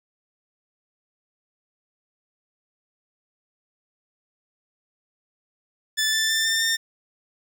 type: tone with pitch steps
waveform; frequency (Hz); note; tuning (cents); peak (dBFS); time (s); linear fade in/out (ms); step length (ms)
15% pulse; 1750 / 1765.2 / 1780.6 / 1796.1 / 1811.7; A6 / A6 / A6 / A6 / A#6; -10 / +5 / +20 / +35 / -50; -14; 5.97-6.77; 20; 160
effects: none